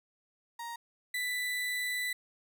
35% pulse tone pair in turn, 937 / 1985.4 Hz, A#5 / B6, +9 / +9 cents, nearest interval octave + minor second, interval 1300 cents, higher second, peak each -37 / -30 dBFS, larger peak second, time 0.59-0.76 / 1.14-2.13 s, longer second, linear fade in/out 5 ms, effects none

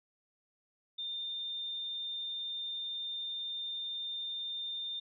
sine tone, 3611 Hz, A7, 44 cents sharp, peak -36 dBFS, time 0.98-5 s, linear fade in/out 10 ms, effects none

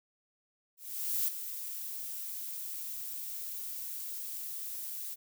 violet noise with ADSR envelope, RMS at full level -30 dBFS, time 0.77-5.16 s, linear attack 510 ms, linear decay 7 ms, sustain -10 dB, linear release 31 ms, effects none

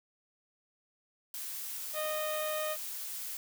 blue noise, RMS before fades -40 dBFS, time 1.34-3.37 s, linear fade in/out 2 ms
harmonic tone, 617 Hz, D#5, 15 cents flat, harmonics 1 / 2 / 3 / 4 / 5 / 6, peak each -34 / -40 / -44 / -46 / -48 / -50 dBFS, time 1.93-2.77 s, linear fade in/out 50 ms
effects none

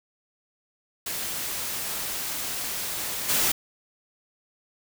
white noise with level steps, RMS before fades -31 / -23 dBFS, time 1.06-3.52 s, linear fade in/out 5 ms, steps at 3.28 s, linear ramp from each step 20 ms, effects none

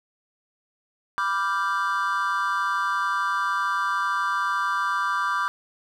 triangle chord, G dominant seventh, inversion first, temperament equal, 987.8 / 1174.7 / 1396.9 / 1568 Hz, B5 / D6 / F6 / G6, 0 / 0 / 0 / 0 cents, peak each -28 / -23 / -29 / -27 dBFS, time 1.18-5.48 s, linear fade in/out 0 ms, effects none

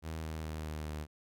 sawtooth tone with pitch steps, 80 / 78.99 / 77.99 / 77.01 / 76.04 Hz, D#2 / D#2 / D#2 / D#2 / D#2, +49 / +27 / +5 / -17 / -39 cents, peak -34 dBFS, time 0.02-1.07 s, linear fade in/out 50 ms, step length 210 ms, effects none

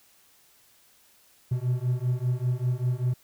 triangle beating tone pair, 122.3 / 127.4 Hz, B2 / C3, -16 / -46 cents, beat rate 5.1 Hz, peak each -25 dBFS, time 1.51-3.14 s, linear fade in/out 10 ms, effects white hiss -60 dBFS RMS until 3.23 s

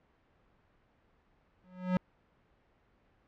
square tone with exponential growth, 182.9 Hz, F#3, 20 cents flat, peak -24 dBFS, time 1.64-1.97 s, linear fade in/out 2 ms, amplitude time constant 71 ms, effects pink hiss -69 dBFS RMS until 3.27 s + low-pass 2000 Hz 12 dB/octave

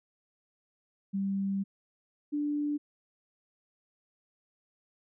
sine tone pair in turn, 196 / 293.7 Hz, G3 / D4, 0 / 0 cents, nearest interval perfect fifth, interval 700 cents, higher second, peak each -28 dBFS, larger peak neither, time 1.13-1.64 / 2.32-2.78 s, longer first, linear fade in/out 20 ms, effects none

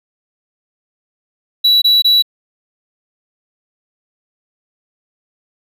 triangle tone bursts, 3927 Hz, B7, 11 cents flat, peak -6 dBFS, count 3, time 1.64-2.224 s, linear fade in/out 10 ms, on 180 ms, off 22 ms, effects none

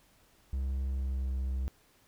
triangle tone with pitch glide, 66.5 to 65.32 Hz, C2 to C2, +29 to -2 cents, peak -28 dBFS, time 0.53-1.68 s, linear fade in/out 0 ms, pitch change -31 cents, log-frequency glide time 0.92-1.3 s, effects pink hiss -65 dBFS RMS until 2.07 s

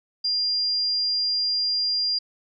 sine tone, 4800 Hz, D8, 37 cents sharp, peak -21 dBFS, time 0.24-2.19 s, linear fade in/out 10 ms, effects none

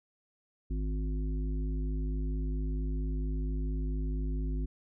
harmonic tone with a mistuned harmonic, 52.2 Hz, G#1, 10 cents sharp, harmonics 1 / 3 / 5 / 7, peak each -30 / -41 / -41 / -48 dBFS, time 0.7-4.66 s, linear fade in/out 10 ms, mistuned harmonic 7, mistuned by -35 cents, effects none

